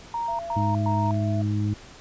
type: tone bursts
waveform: sine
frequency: 932.3 Hz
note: A#5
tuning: in tune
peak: -25 dBFS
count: 3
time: 0.14-1.11 s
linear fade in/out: 2 ms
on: 250 ms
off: 110 ms
type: tone with pitch glide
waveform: sine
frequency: 677 to 665 Hz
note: E5 to E5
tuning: +46 to +15 cents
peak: -31 dBFS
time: 0.28-1.42 s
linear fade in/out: 5 ms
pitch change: -31 cents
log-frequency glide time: 0.69-0.95 s
type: harmonic tone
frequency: 104.4 Hz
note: G#2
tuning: 10 cents sharp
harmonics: 1 / 2 / 3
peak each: -23 / -29 / -31 dBFS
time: 0.56-1.74 s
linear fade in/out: 5 ms
type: clicks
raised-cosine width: 0.3 ms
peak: -31 dBFS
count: 2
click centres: 1.109 / 1.144 s
effects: pink hiss -46 dBFS RMS until 2 s + resampled to 16000 Hz